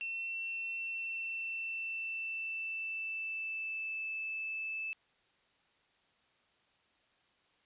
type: tone with pitch glide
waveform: sine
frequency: 2699 to 2628 Hz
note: E7 to E7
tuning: +40 to -6 cents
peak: -36 dBFS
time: 0.01-4.93 s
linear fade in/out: 0 ms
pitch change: -46 cents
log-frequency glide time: 0.77-4.1 s
effects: white hiss -71 dBFS RMS until 7.65 s + resampled to 8000 Hz